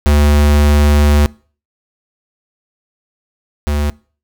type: tone pair in turn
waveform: square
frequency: 73.42 / 73.42 Hz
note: D2 / D2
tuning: 0 / 0 cents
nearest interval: unison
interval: 0 cents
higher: neither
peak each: -8 / -14 dBFS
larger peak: first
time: 0.06-1.26 / 3.67-3.9 s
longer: first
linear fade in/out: 0 ms
effects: noise-tail reverb RT60 0.4 s tail -23 dB re dry